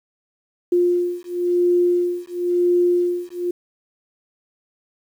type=beating tone pair; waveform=sine; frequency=352.5 / 353.47 Hz; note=F4 / F4; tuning=+16 / +21 cents; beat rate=0.97 Hz; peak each=-19 dBFS; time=0.72-3.51 s; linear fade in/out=5 ms; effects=8-bit